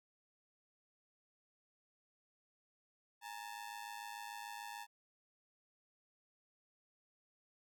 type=ring-modulated tone; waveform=sawtooth; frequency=880 Hz; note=A5; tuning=in tune; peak=-39 dBFS; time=3.21-4.87 s; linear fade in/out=50 ms; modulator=53.4 Hz; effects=none